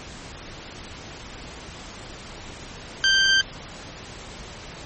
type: tone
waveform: 20% pulse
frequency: 1568 Hz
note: G6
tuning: in tune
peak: -11 dBFS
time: 3.04-3.41 s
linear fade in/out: 0 ms
effects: pink hiss -39 dBFS RMS until 4.85 s + MP3 32 kbps